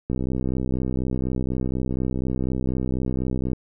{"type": "click train", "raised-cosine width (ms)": 3, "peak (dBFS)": -13, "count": 221, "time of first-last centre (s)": [0.1, 3.532], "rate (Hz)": 64.1, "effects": []}